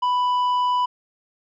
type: tone with tanh clipping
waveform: sine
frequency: 991 Hz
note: B5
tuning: 6 cents sharp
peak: -19 dBFS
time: 0.02-0.86 s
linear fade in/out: 10 ms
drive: 6 dB
effects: none